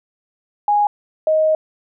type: tone pair in turn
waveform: sine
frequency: 827 / 626.4 Hz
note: G#5 / D#5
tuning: -8 / +11 cents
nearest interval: perfect fourth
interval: 481 cents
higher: first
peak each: -12 dBFS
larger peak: neither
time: 0.68-0.87 / 1.27-1.55 s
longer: second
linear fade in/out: 2 ms
effects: none